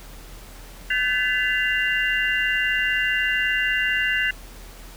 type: tone cluster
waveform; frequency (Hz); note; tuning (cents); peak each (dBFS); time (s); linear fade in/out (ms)
sine; 1527 / 1732 / 2008 / 2787; G6 / A6 / B6 / F7; -46 / -28 / +28 / -4; -25; 0.9-4.31; 5
effects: added 40 Hz sine -40 dBFS peak until 4.96 s + pink hiss -45 dBFS RMS until 4.96 s